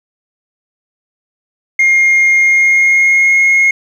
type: tone with pitch glide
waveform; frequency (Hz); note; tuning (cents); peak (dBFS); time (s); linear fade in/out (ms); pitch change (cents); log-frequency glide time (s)
sine; 2129 to 2155; C7 to C#7; +30 to -49; -4; 1.79-3.71; 5; +21; 2.39-3.39
effects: tanh soft clip ceiling -5 dBFS + 7-bit